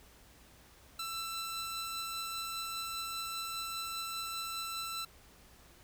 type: tone pair together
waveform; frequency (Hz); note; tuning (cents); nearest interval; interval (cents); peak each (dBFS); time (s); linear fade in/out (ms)
sawtooth; 1336 / 4003; E6 / B7; +23 / +23; octave + perfect fifth; 1900; -36 / -38; 0.99-5.05; 5
effects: added 60 Hz sine -64 dBFS peak until 5.83 s + pink hiss -60 dBFS RMS until 5.83 s